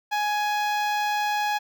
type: tone with notch filter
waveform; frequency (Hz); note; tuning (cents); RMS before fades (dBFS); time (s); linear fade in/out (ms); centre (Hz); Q
sawtooth; 835; G#5; +9; -25; 0.11-1.59; 20; 9700; 0.52
effects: none